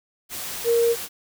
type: tone in noise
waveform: sine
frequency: 467.1 Hz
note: A#4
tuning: 3 cents sharp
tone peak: -16 dBFS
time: 0.64-0.96 s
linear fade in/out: 50 ms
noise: white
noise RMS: -32 dBFS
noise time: 0.29-1.09 s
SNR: +13 dB
effects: none